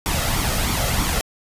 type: noise with flanger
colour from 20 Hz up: pink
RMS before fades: -21 dBFS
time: 0.06-1.21 s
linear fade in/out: 0 ms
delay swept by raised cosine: 0.88 to 1.58 ms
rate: 3.1 Hz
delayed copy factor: +0.55
effects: resampled to 32000 Hz